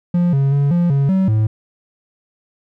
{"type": "tone with pitch steps", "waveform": "triangle", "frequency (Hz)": [175.2, 137.7, 141.4, 173.6, 139, 190.2, 108.7], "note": ["F3", "C#3", "C#3", "F3", "C#3", "F#3", "A2"], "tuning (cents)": [6, -11, 35, -10, 5, 48, -21], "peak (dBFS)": -10, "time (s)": [0.14, 1.47], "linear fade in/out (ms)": 5, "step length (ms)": 190, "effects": []}